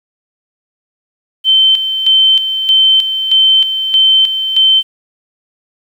sine tone with tremolo, 3093 Hz, G7, 24 cents flat, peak -5 dBFS, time 1.44-4.83 s, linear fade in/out 50 ms, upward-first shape square, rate 1.6 Hz, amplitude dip 60%, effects 7-bit

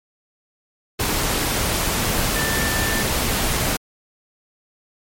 sine tone in noise, 1775 Hz, A6, 15 cents sharp, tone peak -25 dBFS, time 2.35-3.03 s, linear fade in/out 10 ms, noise pink, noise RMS -21 dBFS, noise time 0.99-3.77 s, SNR -7 dB, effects MP3 64 kbps

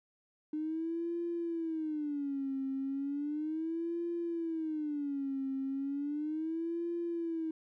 triangle tone with vibrato, 303.1 Hz, D#4, 45 cents flat, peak -29 dBFS, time 0.53-7.51 s, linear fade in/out 5 ms, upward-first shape sine, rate 0.35 Hz, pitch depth 210 cents each way, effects tanh soft clip ceiling -31 dBFS

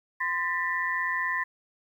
sine tone cluster, 1029 / 1784 / 1960 Hz, C6 / A6 / B6, -29 / +23 / -14 cents, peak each -31 / -29 / -31 dBFS, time 0.2-1.44 s, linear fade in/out 10 ms, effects 10-bit

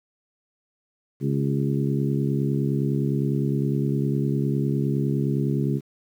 harmonic tone with a mistuned harmonic, 69.8 Hz, C#2, 13 cents sharp, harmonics 2 / 3 / 4 / 5 / 6, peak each -23 / -27 / -29 / -31 / -33 dBFS, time 1.2-5.81 s, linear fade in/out 50 ms, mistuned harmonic 6, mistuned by -31 cents, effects 9-bit

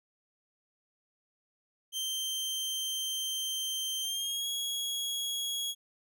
sawtooth tone with pitch glide, 3136 to 3322 Hz, G7 to G#7, 0 to 0 cents, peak -29 dBFS, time 1.92-5.75 s, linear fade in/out 50 ms, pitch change +100 cents, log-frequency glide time 4-4.48 s, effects none

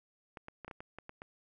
clicks, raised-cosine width 0.5 ms, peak -30 dBFS, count 9, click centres 0.372 / 0.484 / 0.647 / 0.68 / 0.712 / 0.805 / 0.986 / 1.094 / 1.219 s, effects none

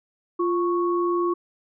sine tone pair together, 348.6 / 1106.7 Hz, F4 / C#6, -3 / -3 cents, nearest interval octave + minor sixth, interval 2000 cents, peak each -21 / -26 dBFS, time 0.39-1.34 s, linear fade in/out 10 ms, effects none

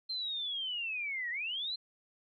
sine linear two-way sweep, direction down then up, 4171 to 1849 to 4171 Hz, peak -34 dBFS, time 0.09-1.76 s, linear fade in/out 10 ms, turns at 1.3 s, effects none

